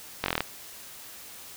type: slowing click train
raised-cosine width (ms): 0.3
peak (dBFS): -9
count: 8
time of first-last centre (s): 0.24-0.406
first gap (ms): 21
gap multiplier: 1.04
effects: white hiss -45 dBFS RMS until 1.56 s